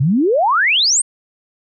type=exponential sweep; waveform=sine; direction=up; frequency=122.9 to 8950 Hz; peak=-11 dBFS; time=0-1.02 s; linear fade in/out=10 ms; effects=none